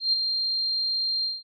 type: tone with ADSR envelope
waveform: sine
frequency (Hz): 4186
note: C8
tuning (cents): 0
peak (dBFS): -17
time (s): 0-1.43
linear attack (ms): 130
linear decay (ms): 10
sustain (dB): -6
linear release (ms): 190
effects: MP3 64 kbps